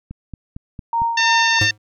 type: click train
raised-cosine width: 5 ms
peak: -19 dBFS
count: 5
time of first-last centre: 0.11-1.019 s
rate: 4.4 Hz
type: tone with tremolo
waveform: sine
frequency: 927 Hz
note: A#5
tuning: 10 cents flat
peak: -15 dBFS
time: 0.93-1.59 s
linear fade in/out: 2 ms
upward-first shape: sine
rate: 3 Hz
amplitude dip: 55%
type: harmonic tone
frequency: 903 Hz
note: A5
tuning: 45 cents sharp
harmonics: 2 / 3 / 4 / 5 / 6 / 7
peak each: -17 / -21 / -23 / -25 / -27 / -28 dBFS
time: 1.17-1.71 s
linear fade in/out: 5 ms
type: tone with exponential decay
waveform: square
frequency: 105.7 Hz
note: G#2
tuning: 31 cents sharp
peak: -16 dBFS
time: 1.61-1.78 s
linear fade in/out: 5 ms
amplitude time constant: 35 ms
effects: none